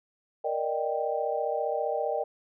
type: chord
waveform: sine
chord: Eb major seventh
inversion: second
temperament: equal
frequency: 466.2 / 587.3 / 622.3 / 784 Hz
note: Bb4 / D5 / Eb5 / G5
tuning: 0 / 0 / 0 / 0 cents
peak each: -32 dBFS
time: 0.44-2.24 s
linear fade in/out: 10 ms
effects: none